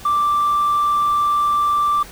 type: tone with hard clipping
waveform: triangle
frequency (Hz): 1174.7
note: D6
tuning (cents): 0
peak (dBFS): -14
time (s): 0.05-2.03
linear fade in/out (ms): 5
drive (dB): 2
effects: pink hiss -39 dBFS RMS until 2.11 s